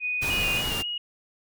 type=tone; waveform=sine; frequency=2483 Hz; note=D#7; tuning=4 cents flat; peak=-25 dBFS; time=0-0.63 s; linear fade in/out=50 ms
type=noise; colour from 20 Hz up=pink; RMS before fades=-31 dBFS; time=0.21-0.83 s; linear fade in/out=20 ms
type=tone with vibrato; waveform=sine; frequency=2846 Hz; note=F7; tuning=32 cents sharp; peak=-28 dBFS; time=0.3-0.98 s; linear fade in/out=5 ms; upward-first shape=square; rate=3.7 Hz; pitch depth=27 cents each way
effects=none